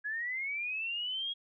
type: linear sweep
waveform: sine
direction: up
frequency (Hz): 1661.2 to 3313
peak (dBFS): -33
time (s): 0.04-1.34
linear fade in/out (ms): 20
effects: none